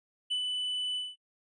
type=tone with ADSR envelope; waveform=triangle; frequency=2990 Hz; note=F#7; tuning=17 cents sharp; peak=-26 dBFS; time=0.3-1.16 s; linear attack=17 ms; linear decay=88 ms; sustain=-3 dB; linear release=200 ms; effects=noise-tail reverb RT60 0.1 s tail -25 dB re dry + resampled to 24000 Hz